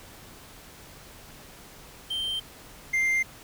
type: tone pair in turn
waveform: triangle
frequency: 3136 / 2097 Hz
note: G7 / C7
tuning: 0 / +3 cents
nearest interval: perfect fifth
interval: 697 cents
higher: first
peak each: -26 / -20 dBFS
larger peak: second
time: 2.1-2.4 / 2.93-3.23 s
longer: neither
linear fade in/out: 10 ms
effects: pink hiss -48 dBFS RMS until 3.43 s